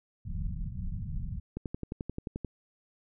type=low-pass noise; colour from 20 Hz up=pink; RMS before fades=-35 dBFS; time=0.25-1.4 s; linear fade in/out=10 ms; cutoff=190 Hz; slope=48 dB/octave
type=click train; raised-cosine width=3 ms; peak=-22 dBFS; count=11; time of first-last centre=1.57-2.447 s; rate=11.4 Hz
effects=none